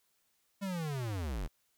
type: linear sweep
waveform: square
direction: down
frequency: 202.6 to 34.65 Hz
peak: -35 dBFS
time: 0.61-1.48 s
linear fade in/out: 20 ms
effects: white hiss -75 dBFS RMS until 1.77 s